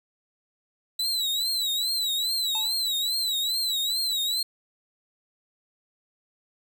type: tone with vibrato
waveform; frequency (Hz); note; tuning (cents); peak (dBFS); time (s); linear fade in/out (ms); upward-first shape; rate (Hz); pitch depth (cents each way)
40% pulse; 3951; B7; 0; -23; 0.99-4.43; 5; triangle; 2.4; 130
type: tone with exponential decay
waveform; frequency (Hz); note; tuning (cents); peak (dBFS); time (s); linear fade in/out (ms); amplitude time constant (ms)
square; 880; A5; 0; -32; 2.55-2.83; 1; 60
effects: none